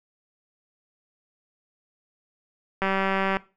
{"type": "click train", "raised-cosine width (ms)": 0.5, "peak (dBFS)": -10, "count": 107, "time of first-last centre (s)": [2.82, 3.369], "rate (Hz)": 193, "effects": ["noise-tail reverb RT60 0.3 s tail -19 dB re dry"]}